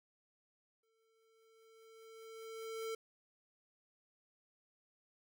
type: tone with exponential growth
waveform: square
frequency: 447.5 Hz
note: A4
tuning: 29 cents sharp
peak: -39 dBFS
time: 0.83-2.95 s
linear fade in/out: 5 ms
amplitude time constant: 460 ms
effects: none